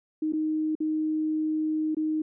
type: tone with dropouts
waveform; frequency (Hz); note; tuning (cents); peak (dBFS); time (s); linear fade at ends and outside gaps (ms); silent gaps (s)
sine; 311.1; D#4; 0; -24; 0.22-2.22; 5; 0.324-0.333 / 0.753-0.803 / 1.948-1.968
effects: none